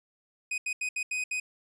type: tone bursts at uneven times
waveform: 45% pulse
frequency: 2502 Hz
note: D#7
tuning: 9 cents sharp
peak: -29 dBFS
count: 6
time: 0.51-0.58 / 0.66-0.73 / 0.81-0.89 / 0.96-1.03 / 1.11-1.24 / 1.31-1.4 s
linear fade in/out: 5 ms
effects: resampled to 22050 Hz